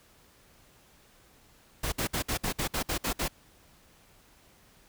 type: noise bursts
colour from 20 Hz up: pink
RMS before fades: -30 dBFS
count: 10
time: 1.83-3.282 s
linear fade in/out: 10 ms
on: 93 ms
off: 58 ms
effects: pink hiss -60 dBFS RMS until 4.88 s